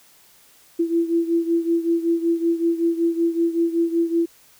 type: beating tone pair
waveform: sine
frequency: 334.1 / 339.4 Hz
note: E4 / F4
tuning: +23 / -49 cents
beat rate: 5.3 Hz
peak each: -19 / -23 dBFS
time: 0.79-4.26 s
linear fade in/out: 10 ms
effects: white hiss -53 dBFS RMS until 4.59 s